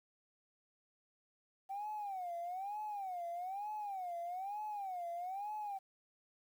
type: tone with vibrato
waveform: sine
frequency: 764 Hz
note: G5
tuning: 45 cents flat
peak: -38 dBFS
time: 1.69-5.79 s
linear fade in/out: 20 ms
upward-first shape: sine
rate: 1.1 Hz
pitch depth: 190 cents each way
effects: tanh soft clip ceiling -36 dBFS + 11-bit